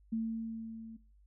sine tone with level ramp, 224.8 Hz, A3, 37 cents sharp, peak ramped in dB -30 to -45 dBFS, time 0.12-0.97 s, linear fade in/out 10 ms, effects noise-tail reverb RT60 0.4 s tail -22 dB re dry + added 50 Hz sine -60 dBFS peak until 1.26 s

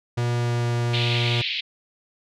45% pulse tone with pitch glide, 120.1 to 119.27 Hz, B2 to A#2, -48 to +40 cents, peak -21 dBFS, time 0.17-1.42 s, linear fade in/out 10 ms, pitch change -12 cents, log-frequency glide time 0.31-0.7 s
white band-pass noise, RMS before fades -27 dBFS, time 0.93-1.61 s, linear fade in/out 10 ms, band 2200 to 4000 Hz, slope 48 dB/octave
effects low-pass 7000 Hz 12 dB/octave

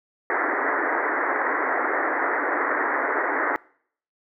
white band-pass noise, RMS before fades -24 dBFS, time 0.3-3.56 s, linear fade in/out 0 ms, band 270 to 2000 Hz, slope 96 dB/octave, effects noise-tail reverb RT60 0.6 s tail -24 dB re dry

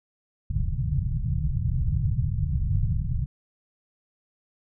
white low-pass noise, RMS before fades -25 dBFS, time 0.5-3.26 s, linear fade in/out 5 ms, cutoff 150 Hz, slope 48 dB/octave, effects none

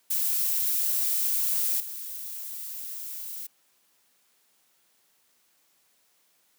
violet noise with level steps, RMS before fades -26 / -37 dBFS, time 0.1-3.47 s, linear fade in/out 10 ms, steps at 1.8 s, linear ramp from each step 2 ms, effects white hiss -67 dBFS RMS until 6.58 s + high-pass 150 Hz 12 dB/octave

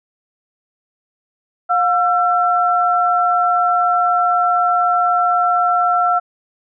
sine tone pair together, 713 / 1346 Hz, F5 / E6, +36 / +36 cents, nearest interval major seventh, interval 1100 cents, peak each -15 dBFS, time 1.69-6.2 s, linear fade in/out 20 ms, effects none

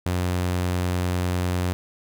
sawtooth tone, 90 Hz, F#2, 47 cents flat, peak -18 dBFS, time 0.06-1.73 s, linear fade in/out 0 ms, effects none

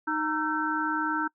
harmonic tone with a mistuned harmonic, 308.6 Hz, D#4, 14 cents flat, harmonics 1 / 3 / 4 / 5, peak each -31 / -31 / -31 / -31 dBFS, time 0.07-1.28 s, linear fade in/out 10 ms, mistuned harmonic 4, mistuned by +140 cents, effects noise-tail reverb RT60 0.1 s tail -25 dB re dry

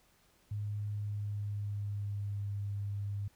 sine tone with pitch glide, 103.83 to 101.17 Hz, G#2 to G#2, 0 to -45 cents, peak -34 dBFS, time 0.51-3.28 s, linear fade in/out 5 ms, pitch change -45 cents, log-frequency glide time 0.88-2.49 s, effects pink hiss -68 dBFS RMS until 3.35 s

